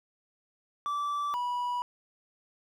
triangle tone pair in turn, 1162 / 977.1 Hz, D6 / B5, -19 / -19 cents, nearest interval minor third, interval 300 cents, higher first, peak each -27 dBFS, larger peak neither, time 0.86-1.34 / 1.34-1.82 s, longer neither, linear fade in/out 0 ms, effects none

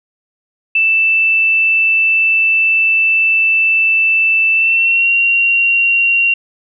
sine tone with pitch glide, 2651 to 2754 Hz, E7 to F7, +9 to -25 cents, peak -9 dBFS, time 0.75-6.34 s, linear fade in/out 5 ms, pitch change +66 cents, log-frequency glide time 4.54-5.11 s, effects none

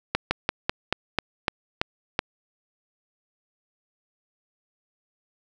slowing click train, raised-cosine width 0.3 ms, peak -5 dBFS, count 9, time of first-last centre 0.15-2.191 s, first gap 160 ms, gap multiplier 1.13, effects none

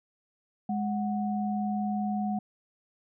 sine tone pair together, 207.6 / 737.2 Hz, G#3 / F#5, 0 / -7 cents, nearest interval octave + minor seventh, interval 2193 cents, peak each -28 / -33 dBFS, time 0.69-2.39 s, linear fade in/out 5 ms, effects none

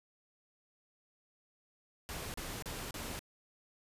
pink noise bursts, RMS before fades -42 dBFS, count 4, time 2.09-3.192 s, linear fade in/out 0 ms, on 250 ms, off 34 ms, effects resampled to 32000 Hz

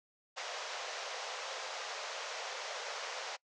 pink band-pass noise, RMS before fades -42 dBFS, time 0.36-3.37 s, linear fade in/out 20 ms, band 480 to 6700 Hz, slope 48 dB/octave, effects noise-tail reverb RT60 0.1 s tail -24 dB re dry

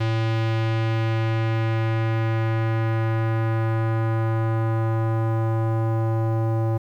square tone with low-pass filter sweep, 112.3 Hz, A2, 36 cents sharp, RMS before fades -22 dBFS, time 0-6.78 s, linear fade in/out 10 ms, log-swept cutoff 3500 to 810 Hz, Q 1.2, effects 9-bit

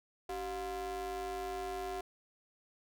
square ring-modulated tone, 166.1 Hz, E3, 13 cents sharp, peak -35 dBFS, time 0.29-2.01 s, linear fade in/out 5 ms, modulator 548 Hz, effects none

